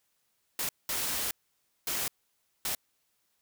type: noise bursts at uneven times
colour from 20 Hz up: white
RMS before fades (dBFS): -32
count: 4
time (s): 0.59-0.69 / 0.89-1.31 / 1.87-2.08 / 2.65-2.75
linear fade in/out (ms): 2
effects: white hiss -75 dBFS RMS until 3.41 s